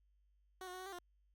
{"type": "tone with pitch steps", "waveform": "15% pulse", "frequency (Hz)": [373.2, 361.8, 369.4, 373.2, 391.9, 353.4], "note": ["F#4", "F#4", "F#4", "F#4", "G4", "F4"], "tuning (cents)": [15, -39, -3, 15, 0, 21], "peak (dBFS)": -40, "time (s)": [0.61, 0.988], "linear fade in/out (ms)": 2, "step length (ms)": 63, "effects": ["added 50 Hz sine -70 dBFS peak until 1.34 s"]}